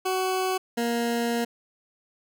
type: tone pair in turn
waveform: 20% pulse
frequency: 374 / 235.1 Hz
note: F#4 / A#3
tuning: +19 / +15 cents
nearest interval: minor sixth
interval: 804 cents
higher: first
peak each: -19 dBFS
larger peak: neither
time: 0.05-0.58 / 0.77-1.45 s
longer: second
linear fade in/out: 10 ms
effects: none